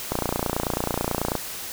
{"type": "click train", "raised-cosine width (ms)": 1, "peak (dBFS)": -9, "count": 37, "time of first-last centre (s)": [0.12, 1.353], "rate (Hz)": 29.2, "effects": ["white hiss -34 dBFS RMS until 1.72 s"]}